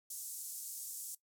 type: band-pass noise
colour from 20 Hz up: pink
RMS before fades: -45 dBFS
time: 0.1-1.15 s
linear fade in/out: 5 ms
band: 7000 to 14000 Hz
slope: 24 dB/octave
effects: noise-tail reverb RT60 0.1 s tail -17 dB re dry